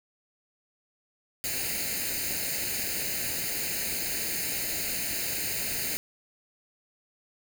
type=noise with comb filter; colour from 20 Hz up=white; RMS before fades=-31 dBFS; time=1.44-5.97 s; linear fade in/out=0 ms; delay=0.44 ms; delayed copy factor=+0.8; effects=none